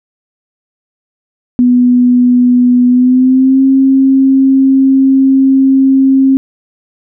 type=tone with pitch glide; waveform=sine; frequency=246.9 to 267.7 Hz; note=B3 to C4; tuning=0 to +40 cents; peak=-4 dBFS; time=1.59-6.37 s; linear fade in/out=0 ms; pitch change=+140 cents; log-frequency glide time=2.87-3.62 s; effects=none